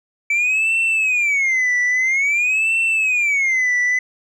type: tone with vibrato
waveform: sine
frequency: 2300 Hz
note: D7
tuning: 37 cents flat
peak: -12 dBFS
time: 0.3-3.99 s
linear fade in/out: 5 ms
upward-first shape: sine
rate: 0.5 Hz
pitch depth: 270 cents each way
effects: tanh soft clip ceiling -14 dBFS